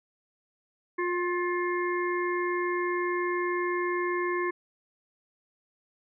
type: harmonic tone with a mistuned harmonic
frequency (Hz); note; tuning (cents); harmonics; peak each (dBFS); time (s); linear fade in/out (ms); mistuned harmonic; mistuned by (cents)
354.5; F4; +26; 1 / 3 / 5 / 6; -28 / -32 / -35 / -37; 0.98-4.51; 10; 5; -25
effects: none